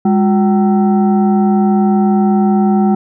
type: tone with frequency modulation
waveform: sine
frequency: 203.6 Hz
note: G#3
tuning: 34 cents flat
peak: -8 dBFS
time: 0.05-2.95 s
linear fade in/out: 5 ms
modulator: 562 Hz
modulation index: 0.73
effects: none